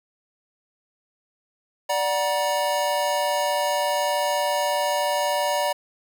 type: chord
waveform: square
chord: D augmented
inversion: none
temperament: equal with one note detuned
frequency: 587.3 / 740 / 951.9 Hz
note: D5 / F#5 / A#5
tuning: 0 / 0 / +36 cents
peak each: -25 / -29 / -26 dBFS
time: 1.89-5.73 s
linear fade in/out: 10 ms
effects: 9-bit